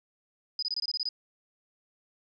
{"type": "tone bursts", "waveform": "sine", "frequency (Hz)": 4978, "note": "D#8", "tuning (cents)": 0, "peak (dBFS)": -28, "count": 9, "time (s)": [0.59, 1.089], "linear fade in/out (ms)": 2, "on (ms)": 35, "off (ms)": 23, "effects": []}